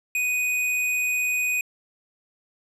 sine tone with tanh clipping, 2489 Hz, D#7, in tune, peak -23 dBFS, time 0.15-1.61 s, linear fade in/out 2 ms, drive 17 dB, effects resampled to 32000 Hz

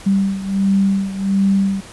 sine beating tone pair, 195.1 / 196.5 Hz, G3 / G3, -8 / +4 cents, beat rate 1.4 Hz, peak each -15 / -19 dBFS, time 0.06-1.81 s, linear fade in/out 10 ms, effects pink hiss -38 dBFS RMS until 1.92 s + resampled to 24000 Hz

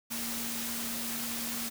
sine tone in noise, 233.1 Hz, A#3, in tune, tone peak -40 dBFS, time 0.1-1.7 s, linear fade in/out 20 ms, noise white, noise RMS -36 dBFS, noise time 0.1-1.7 s, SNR -7 dB, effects none

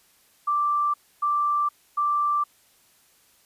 sine tone bursts, 1174.7 Hz, D6, in tune, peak -20 dBFS, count 3, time 0.47-2.44 s, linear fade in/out 10 ms, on 470 ms, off 280 ms, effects white hiss -60 dBFS RMS until 3.45 s + resampled to 32000 Hz

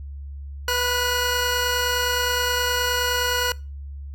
15% pulse tone pair together, 493.9 / 1452.1 Hz, B4 / F#6, 0 / -33 cents, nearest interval octave + perfect fifth, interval 1867 cents, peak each -17 dBFS, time 0.68-3.52 s, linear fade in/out 2 ms, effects noise-tail reverb RT60 0.3 s tail -23 dB re dry + added 70 Hz sine -32 dBFS peak until 4.14 s

